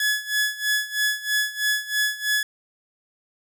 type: tone with tremolo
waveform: sawtooth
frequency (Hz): 1700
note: G#6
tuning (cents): +40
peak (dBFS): -15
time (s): 0-2.43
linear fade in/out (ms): 2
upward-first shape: sine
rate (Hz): 3.1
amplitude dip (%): 85
effects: none